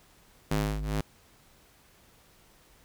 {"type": "ring-modulated tone", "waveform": "sawtooth", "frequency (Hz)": 103.83, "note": "G#2", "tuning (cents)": 0, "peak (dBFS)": -20, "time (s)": [0.51, 1.01], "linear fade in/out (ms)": 5, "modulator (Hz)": 51.1, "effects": ["pink hiss -60 dBFS RMS until 2.84 s"]}